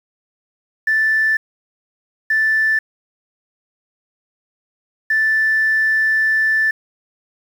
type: tone bursts at uneven times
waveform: sine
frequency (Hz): 1760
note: A6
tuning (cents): 0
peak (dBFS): -12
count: 3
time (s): 0.87-1.37 / 2.3-2.79 / 5.1-6.71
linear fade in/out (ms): 5
effects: tanh soft clip ceiling -8 dBFS + 7-bit